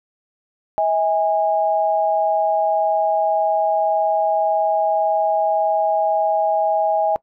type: tone pair together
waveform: sine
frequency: 642.8 / 821 Hz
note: E5 / G#5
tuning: -44 / -20 cents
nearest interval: major third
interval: 424 cents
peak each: -18 dBFS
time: 0.78-7.16 s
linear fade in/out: 0 ms
effects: noise-tail reverb RT60 0.1 s tail -21 dB re dry